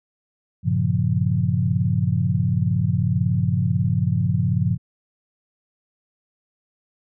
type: chord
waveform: sine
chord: G half-diminished seventh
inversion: none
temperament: equal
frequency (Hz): 98 / 116.54 / 138.59 / 174.61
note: G2 / Bb2 / Db3 / F3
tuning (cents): 0 / 0 / 0 / 0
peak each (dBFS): -23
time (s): 0.63-4.78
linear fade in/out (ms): 50
effects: none